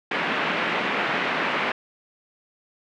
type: band-pass noise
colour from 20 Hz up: white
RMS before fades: -25 dBFS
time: 0.11-1.72 s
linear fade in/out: 5 ms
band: 170 to 2500 Hz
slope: 24 dB/octave
effects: none